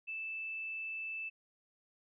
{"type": "tone", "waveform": "sine", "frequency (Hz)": 2637, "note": "E7", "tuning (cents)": 0, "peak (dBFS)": -38, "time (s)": [0.07, 1.3], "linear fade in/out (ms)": 20, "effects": []}